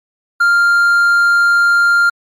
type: tone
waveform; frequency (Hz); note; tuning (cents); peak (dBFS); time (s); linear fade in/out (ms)
triangle; 1396.9; F6; 0; -6; 0.4-2.1; 10
effects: MP3 64 kbps